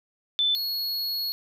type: tone pair in turn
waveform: sine / square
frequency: 3520 / 4335 Hz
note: A7 / C#8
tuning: 0 / -39 cents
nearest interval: major third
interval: 361 cents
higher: second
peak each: -20 / -27 dBFS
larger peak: first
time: 0.39-0.55 / 0.55-1.32 s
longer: second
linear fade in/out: 0 ms
effects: none